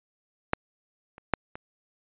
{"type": "clicks", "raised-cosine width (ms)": 0.5, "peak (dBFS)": [-7, -30, -6, -23], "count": 4, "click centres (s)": [0.534, 1.181, 1.337, 1.555], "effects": ["resampled to 8000 Hz"]}